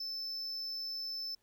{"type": "tone", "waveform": "triangle", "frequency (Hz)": 5274, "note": "E8", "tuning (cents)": 0, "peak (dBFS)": -36, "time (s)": [0, 1.35], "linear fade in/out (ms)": 5, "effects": ["pink hiss -75 dBFS RMS until 1.42 s"]}